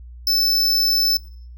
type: tone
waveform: square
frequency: 5274 Hz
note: E8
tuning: in tune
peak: -16 dBFS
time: 0.27-1.17 s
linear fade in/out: 2 ms
effects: noise-tail reverb RT60 0.6 s tail -22 dB re dry + added 60 Hz sine -36 dBFS peak until 1.57 s